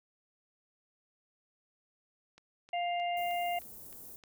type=click train; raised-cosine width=0.2 ms; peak=-38 dBFS; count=7; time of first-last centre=2.38-4.238 s; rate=3.23 Hz
type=harmonic tone; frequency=700 Hz; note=F5; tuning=4 cents sharp; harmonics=1 / 3 / 4; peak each=-31 / -41 / -42 dBFS; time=2.73-3.59 s; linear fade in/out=5 ms
type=band-stop noise; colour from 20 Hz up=white; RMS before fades=-49 dBFS; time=3.17-4.16 s; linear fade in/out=0 ms; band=500 to 13000 Hz; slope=12 dB/octave
effects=none